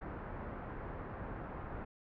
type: low-pass noise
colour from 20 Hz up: pink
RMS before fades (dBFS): -44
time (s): 0.01-1.85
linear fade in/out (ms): 10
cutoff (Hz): 1600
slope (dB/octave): 24
effects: none